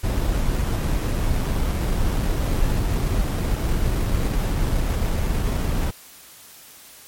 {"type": "noise with sample-and-hold", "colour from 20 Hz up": "brown", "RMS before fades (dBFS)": -21, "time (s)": [0.03, 5.91], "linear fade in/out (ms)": 10, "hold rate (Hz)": 4410, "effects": ["white hiss -45 dBFS RMS until 7.07 s", "MP3 64 kbps"]}